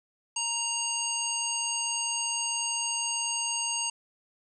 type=harmonic tone; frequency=932.3 Hz; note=A#5; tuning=in tune; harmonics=1 / 3 / 5 / 7 / 9; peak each=-37 / -33 / -38 / -33 / -33 dBFS; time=0.36-3.9 s; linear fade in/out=5 ms; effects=none